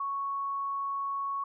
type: tone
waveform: sine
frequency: 1108.7 Hz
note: C#6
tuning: in tune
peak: -30 dBFS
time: 0-1.44 s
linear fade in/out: 5 ms
effects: none